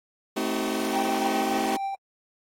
sawtooth chord, A diminished seventh, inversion none, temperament just, 220 / 264 / 316.8 / 380.2 Hz, A3 / C4 / Eb4 / Gb4, 0 / +16 / +31 / +47 cents, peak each -27 dBFS, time 0.36-1.77 s, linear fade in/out 10 ms
triangle tone with tremolo, 784 Hz, G5, in tune, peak -24 dBFS, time 0.93-1.95 s, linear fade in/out 2 ms, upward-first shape sine, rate 6.8 Hz, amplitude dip 30%
effects AAC 48 kbps

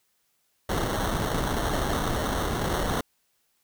pink noise with sample-and-hold, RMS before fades -27 dBFS, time 0.69-3.01 s, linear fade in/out 5 ms, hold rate 2450 Hz, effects white hiss -71 dBFS RMS until 3.63 s

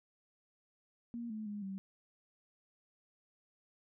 sine tone with pitch steps, 235.5 / 216.3 / 206.6 / 193.3 Hz, A#3 / A3 / G#3 / G3, +18 / -29 / -9 / -24 cents, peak -39 dBFS, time 1.14-1.78 s, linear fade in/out 0 ms, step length 160 ms, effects none

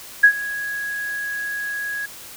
sine tone with ADSR envelope, 1661.2 Hz, G#6, in tune, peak -5 dBFS, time 0.23-2.06 s, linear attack 11 ms, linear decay 78 ms, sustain -19 dB, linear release 7 ms, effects white hiss -39 dBFS RMS until 2.36 s

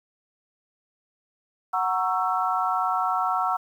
sine chord, F# dominant seventh, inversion none, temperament equal with one note detuned, 740 / 932.3 / 1108.7 / 1330.8 Hz, F#5 / A#5 / C#6 / E6, 0 / 0 / 0 / +16 cents, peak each -26 / -29 / -29 / -26 dBFS, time 1.73-3.57 s, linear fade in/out 10 ms, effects 9-bit

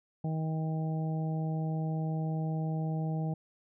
harmonic tone, 158.5 Hz, D#3, 32 cents sharp, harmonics 1 / 2 / 3 / 4 / 5, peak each -30 / -42 / -45 / -45 / -44 dBFS, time 0.24-3.34 s, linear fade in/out 5 ms, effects none

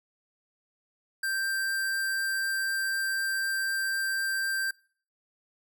square tone, 1574 Hz, G6, 7 cents sharp, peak -28 dBFS, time 1.23-4.71 s, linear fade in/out 5 ms, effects noise-tail reverb RT60 0.5 s tail -25 dB re dry

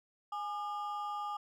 triangle ring-modulated tone, 1019 Hz, C6, 46 cents flat, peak -31 dBFS, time 0.32-1.37 s, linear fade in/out 5 ms, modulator 189 Hz, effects none

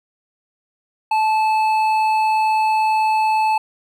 triangle tone with hard clipping, 871 Hz, A5, 18 cents flat, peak -16 dBFS, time 1.11-3.58 s, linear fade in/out 5 ms, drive 11 dB, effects none

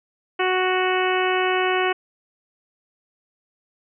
harmonic tone, 370 Hz, F#4, in tune, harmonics 1 / 2 / 3 / 4 / 5 / 6 / 7 / 8, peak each -22 / -25 / -27 / -28 / -29 / -30 / -30 / -31 dBFS, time 0.39-1.93 s, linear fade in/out 10 ms, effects none

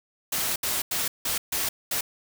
white noise bursts at uneven times, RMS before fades -27 dBFS, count 6, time 0.32-0.56 / 0.63-0.82 / 0.91-1.08 / 1.25-1.38 / 1.52-1.69 / 1.91-2.01 s, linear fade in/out 5 ms, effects none

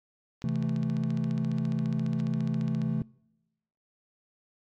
click train, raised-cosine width 0.2 ms, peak -28 dBFS, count 36, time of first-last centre 0.42-2.817 s, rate 14.6 Hz
triangle chord, A minor, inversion first, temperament just, 132 / 165 / 220 Hz, C3 / E3 / A3, +16 / +2 / 0 cents, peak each -29 dBFS, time 0.44-3.02 s, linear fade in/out 2 ms
effects noise-tail reverb RT60 1.0 s tail -26 dB re dry + AAC 64 kbps

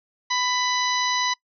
harmonic tone, 995 Hz, B5, 13 cents sharp, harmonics 1 / 2 / 3 / 4 / 5 / 6, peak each -25 / -27 / -33 / -28 / -32 / -31 dBFS, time 0.3-1.34 s, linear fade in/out 10 ms, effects noise-tail reverb RT60 0.1 s tail -23 dB re dry

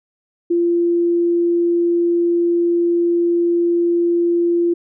sine tone, 343.8 Hz, F4, 27 cents flat, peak -13 dBFS, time 0.5-4.74 s, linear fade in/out 10 ms, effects none

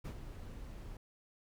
brown noise with ADSR envelope, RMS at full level -39 dBFS, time 0.04-0.97 s, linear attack 15 ms, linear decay 83 ms, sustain -8 dB, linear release 4 ms, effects none

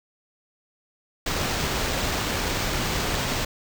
pink noise with sample-and-hold, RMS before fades -26 dBFS, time 1.26-3.45 s, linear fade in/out 5 ms, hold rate 11025 Hz, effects none

